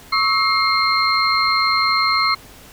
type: tone cluster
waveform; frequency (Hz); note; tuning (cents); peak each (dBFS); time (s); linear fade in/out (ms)
sine; 1108 / 1296 / 2130 / 4189; C#6 / E6 / C7 / C8; -1 / -30 / +30 / +1; -20; 0.12-2.35; 10
effects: pink hiss -43 dBFS RMS until 2.72 s